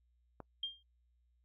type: click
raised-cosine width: 1 ms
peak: -32 dBFS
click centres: 0.403 s
type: tone with exponential decay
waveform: sine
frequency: 3200 Hz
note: G7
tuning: 35 cents sharp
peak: -32 dBFS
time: 0.63-0.83 s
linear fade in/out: 5 ms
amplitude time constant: 42 ms
effects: noise-tail reverb RT60 0.1 s tail -25 dB re dry + added 60 Hz sine -70 dBFS peak until 1.44 s